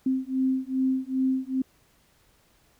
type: beating tone pair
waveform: sine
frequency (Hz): 260.7 / 263.2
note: C4 / C4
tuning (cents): -6 / +10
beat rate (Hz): 2.5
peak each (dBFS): -26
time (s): 0.06-1.62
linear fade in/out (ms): 5
effects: pink hiss -63 dBFS RMS until 2.79 s